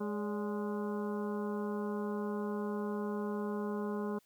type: harmonic tone with a mistuned harmonic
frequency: 207.7 Hz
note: G#3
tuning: in tune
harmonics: 1 / 2 / 3 / 4 / 5 / 6 / 7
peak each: -36 / -38 / -47 / -49 / -46 / -52 / -53 dBFS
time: 0-4.19 s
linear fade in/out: 10 ms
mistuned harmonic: 3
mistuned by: -120 cents
effects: white hiss -70 dBFS RMS until 4.25 s